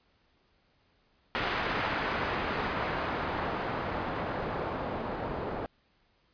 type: noise with low-pass filter sweep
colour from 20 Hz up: white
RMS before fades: -33 dBFS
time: 1.35-5.66 s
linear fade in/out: 0 ms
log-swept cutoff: 1900 to 690 Hz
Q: 0.85
effects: pink hiss -69 dBFS RMS until 6.33 s + resampled to 11025 Hz